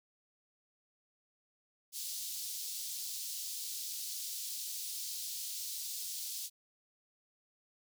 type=high-pass noise; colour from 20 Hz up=pink; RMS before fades=-41 dBFS; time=1.92-6.5 s; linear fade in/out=50 ms; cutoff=4100 Hz; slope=24 dB/octave; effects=none